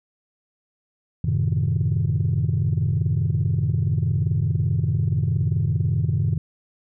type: chord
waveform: sine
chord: F# diminished seventh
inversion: none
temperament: equal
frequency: 92.5 / 110 / 130.81 / 155.56 Hz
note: F#2 / A2 / C3 / Eb3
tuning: 0 / 0 / 0 / 0 cents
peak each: -23 dBFS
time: 1.24-6.38 s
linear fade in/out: 5 ms
effects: tanh soft clip ceiling -13 dBFS